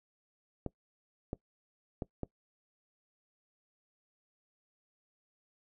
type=clicks; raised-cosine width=2 ms; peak=-22 dBFS; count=4; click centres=0.663 / 1.331 / 2.022 / 2.233 s; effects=noise-tail reverb RT60 0.1 s tail -21 dB re dry

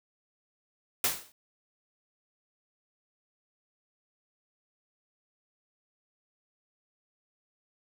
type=noise with exponential decay; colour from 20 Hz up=white; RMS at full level=-23 dBFS; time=1.04-1.32 s; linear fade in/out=2 ms; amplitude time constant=59 ms; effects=none

